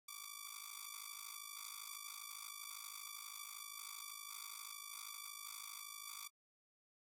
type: ring-modulated tone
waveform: 5% pulse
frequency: 1159 Hz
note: D6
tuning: 23 cents flat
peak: -34 dBFS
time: 0.08-6.28 s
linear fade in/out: 5 ms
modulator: 26.3 Hz
effects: AAC 48 kbps